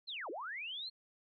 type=linear two-way sweep; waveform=sine; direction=down then up; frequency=4296 to 302.1 to 4296 Hz; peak=-40 dBFS; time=0.07-0.9 s; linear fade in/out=20 ms; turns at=0.3 s; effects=none